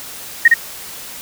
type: tone with echo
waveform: sine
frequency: 1864.7 Hz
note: A#6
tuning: in tune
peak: -3 dBFS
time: 0.45-0.48 s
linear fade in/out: 5 ms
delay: 61 ms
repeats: 1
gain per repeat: -2 dB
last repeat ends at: 0.541 s
effects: white hiss -32 dBFS RMS until 1.21 s